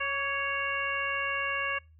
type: harmonic tone with a mistuned harmonic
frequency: 554 Hz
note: C#5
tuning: 1 cent flat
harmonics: 1 / 2 / 3 / 4 / 5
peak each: -39 / -34 / -33 / -35 / -34 dBFS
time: 0-1.79 s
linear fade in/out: 10 ms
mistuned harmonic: 2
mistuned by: +32 cents
effects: noise-tail reverb RT60 0.3 s tail -26 dB re dry + added 79 Hz sine -54 dBFS peak until 1.99 s